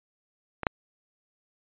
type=clicks; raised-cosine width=0.5 ms; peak=-16 / -6 dBFS; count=2; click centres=0.633 / 0.668 s; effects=resampled to 8000 Hz